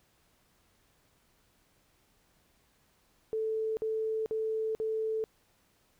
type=tone bursts; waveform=sine; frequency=440 Hz; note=A4; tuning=in tune; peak=-29 dBFS; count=4; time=3.33-5.24 s; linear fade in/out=0 ms; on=440 ms; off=50 ms; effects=pink hiss -69 dBFS RMS until 5.99 s